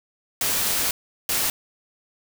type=noise bursts at uneven times; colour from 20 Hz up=white; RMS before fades=-23 dBFS; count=2; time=0.41-0.91 / 1.29-1.5 s; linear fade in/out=2 ms; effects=none